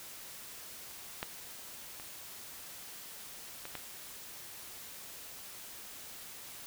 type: clicks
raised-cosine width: 0.3 ms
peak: -19 / -30 / -26 / -23 dBFS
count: 4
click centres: 1.229 / 1.999 / 3.654 / 3.753 s
effects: white hiss -48 dBFS RMS until 6.66 s